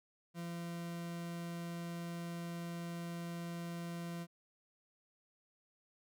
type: tone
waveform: 40% pulse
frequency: 170.7 Hz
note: F3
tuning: 39 cents flat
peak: -40 dBFS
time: 0.34-4.27 s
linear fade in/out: 50 ms
effects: none